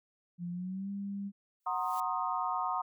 sine tone with pitch glide, 174.61 to 199.42 Hz, F3 to G3, 0 to +30 cents, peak -35 dBFS, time 0.38-1.32 s, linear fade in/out 50 ms, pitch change +230 cents, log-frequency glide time 0.51-0.9 s
blue noise with exponential growth, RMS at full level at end -45 dBFS, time 1.6-2 s, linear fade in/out 0 ms, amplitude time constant 85 ms
sine chord, C half-diminished seventh, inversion second, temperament equal with one note detuned, 740 / 932.3 / 1061.1 / 1244.5 Hz, Gb5 / Bb5 / C6 / Eb6, 0 / 0 / +24 / 0 cents, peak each -36 dBFS, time 1.66-2.82 s, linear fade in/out 10 ms
effects none

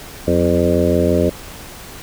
harmonic tone with a mistuned harmonic, 86.1 Hz, F2, 24 cents flat, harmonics 1 / 2 / 3 / 4 / 5 / 6 / 7, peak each -20 / -20 / -20 / -20 / -20 / -20 / -20 dBFS, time 0.27-1.3 s, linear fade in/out 10 ms, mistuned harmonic 2, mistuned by +84 cents, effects pink hiss -35 dBFS RMS until 2.02 s

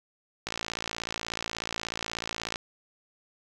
click train, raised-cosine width 0.2 ms, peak -14 dBFS, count 119, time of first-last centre 0.47-2.558 s, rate 56.5 Hz, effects none

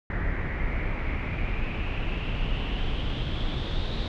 brown noise with low-pass filter sweep, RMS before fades -28 dBFS, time 0.1-4.08 s, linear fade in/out 2 ms, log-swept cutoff 1900 to 3800 Hz, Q 5.7, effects none

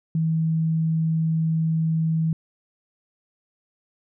sine tone, 161.1 Hz, E3, 39 cents flat, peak -19 dBFS, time 0.15-2.33 s, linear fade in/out 2 ms, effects none

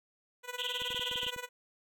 10% pulse tone with tremolo, 493.9 Hz, B4, in tune, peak -27 dBFS, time 0.43-1.49 s, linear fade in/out 50 ms, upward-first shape sine, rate 19 Hz, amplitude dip 85%
pink band-pass noise, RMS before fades -37 dBFS, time 0.58-1.31 s, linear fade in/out 10 ms, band 2900 to 3400 Hz, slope 96 dB/octave
clicks, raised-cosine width 3 ms, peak -37 dBFS, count 9, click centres 0.818 / 0.905 / 0.946 / 0.995 / 1.114 / 1.158 / 1.232 / 1.266 / 1.363 s
effects none

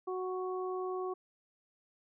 harmonic tone, 370 Hz, F#4, in tune, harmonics 1 / 2 / 3, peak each -35 / -43 / -42 dBFS, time 0.07-1.14 s, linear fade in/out 10 ms, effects none

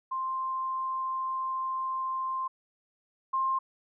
sine tone pair in turn, 1049 / 1058.1 Hz, C6 / C6, +4 / +19 cents, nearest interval unison, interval 15 cents, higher second, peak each -29 / -25 dBFS, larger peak second, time 0.11-2.48 / 3.33-3.59 s, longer first, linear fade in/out 10 ms, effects none

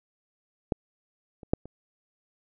clicks, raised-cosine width 2 ms, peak -11 / -30 / -8 / -29 dBFS, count 4, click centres 0.722 / 1.432 / 1.535 / 1.656 s, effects none

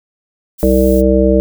violet noise, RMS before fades -29 dBFS, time 0.58-1.02 s, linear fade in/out 20 ms
harmonic tone, 65 Hz, C2, 11 cents flat, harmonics 1 / 3 / 5 / 7 / 9, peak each -14 / -14 / -14 / -14 / -14 dBFS, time 0.63-1.4 s, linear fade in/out 0 ms
effects none

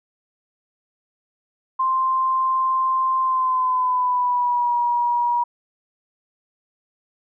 sine tone with pitch glide, 1046.5 to 959.6 Hz, C6 to A#5, 0 to +50 cents, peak -17 dBFS, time 1.79-5.44 s, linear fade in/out 10 ms, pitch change -150 cents, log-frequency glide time 3.21-4.75 s, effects none

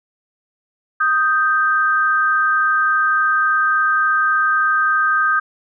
sine tone pair together, 1244.5 / 1568 Hz, D#6 / G6, 0 / 0 cents, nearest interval major third, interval 400 cents, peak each -16 dBFS, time 1-5.4 s, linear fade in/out 10 ms, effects none

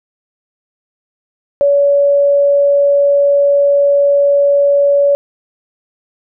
sine tone, 567 Hz, C#5, 39 cents sharp, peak -7 dBFS, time 1.61-5.15 s, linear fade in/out 0 ms, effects none

